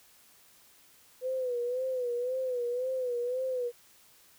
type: tone with vibrato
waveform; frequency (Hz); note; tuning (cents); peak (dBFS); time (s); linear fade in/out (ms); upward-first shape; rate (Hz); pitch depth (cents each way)
sine; 500; B4; +21; -29; 1.21-3.72; 50; sine; 1.9; 76
effects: white hiss -60 dBFS RMS until 4.38 s